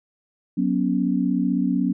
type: tone cluster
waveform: sine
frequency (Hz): 184.9 / 242.8 / 278.8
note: F#3 / B3 / C#4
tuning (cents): -1 / -29 / +10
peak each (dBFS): -23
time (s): 0.57-1.93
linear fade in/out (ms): 10
effects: none